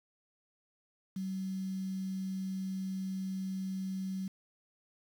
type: tone with quantisation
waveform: sine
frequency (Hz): 190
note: F#3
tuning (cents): +46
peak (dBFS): -34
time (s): 1.16-4.28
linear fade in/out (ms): 5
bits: 9
effects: none